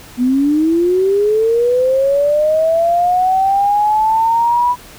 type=linear sweep; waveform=sine; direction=up; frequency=240 to 987.8 Hz; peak=-10 dBFS; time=0.17-4.76 s; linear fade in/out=50 ms; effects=pink hiss -38 dBFS RMS until 4.98 s